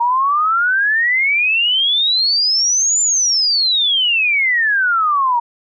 sine exponential two-way sweep, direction up then down, 931 to 7200 to 931 Hz, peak -12 dBFS, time 0-5.4 s, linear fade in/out 10 ms, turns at 3.01 s, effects none

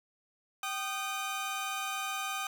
25% pulse tone cluster, 776 / 1227 / 3058 Hz, G5 / D#6 / G7, -18 / -25 / -44 cents, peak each -35 / -32 / -39 dBFS, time 0.63-2.47 s, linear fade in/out 2 ms, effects none

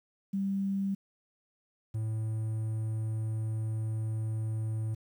sine / triangle tone pair in turn, 196 / 110 Hz, G3 / A2, 0 / 0 cents, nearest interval minor seventh, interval 1000 cents, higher first, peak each -28 dBFS, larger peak neither, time 0.33-0.95 / 1.94-4.95 s, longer second, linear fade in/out 10 ms, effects 10-bit

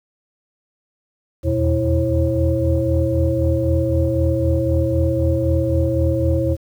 sine tone cluster, 79.9 / 83.8 / 121.5 / 328.5 / 540 Hz, D#2 / E2 / B2 / E4 / C#5, +47 / +29 / -28 / -6 / -45 cents, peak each -21 dBFS, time 1.43-6.57 s, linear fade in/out 50 ms, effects tanh soft clip ceiling -5 dBFS + 8-bit

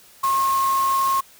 sine tone in noise, 1078 Hz, C#6, 49 cents flat, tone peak -17 dBFS, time 0.23-1.21 s, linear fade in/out 10 ms, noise white, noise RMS -32 dBFS, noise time 0.23-1.21 s, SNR +12 dB, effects white hiss -50 dBFS RMS until 1.39 s

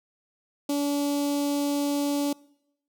sawtooth tone with notch filter, 286.6 Hz, D4, 42 cents flat, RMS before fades -26 dBFS, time 0.69-2.33 s, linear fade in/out 5 ms, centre 1700 Hz, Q 0.52, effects noise-tail reverb RT60 0.8 s tail -24 dB re dry

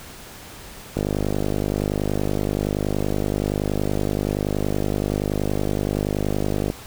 click train, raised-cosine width 2 ms, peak -9 dBFS, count 291, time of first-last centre 0.97-6.701 s, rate 50.6 Hz, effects pink hiss -40 dBFS RMS until 6.86 s

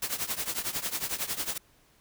white noise with tremolo, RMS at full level -29 dBFS, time 0.02-1.58 s, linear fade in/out 5 ms, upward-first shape triangle, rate 11 Hz, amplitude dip 90%, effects pink hiss -63 dBFS RMS until 2 s

